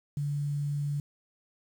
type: tone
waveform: sine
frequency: 144.6 Hz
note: D3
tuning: 27 cents flat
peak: -28 dBFS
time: 0.17-1 s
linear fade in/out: 2 ms
effects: 9-bit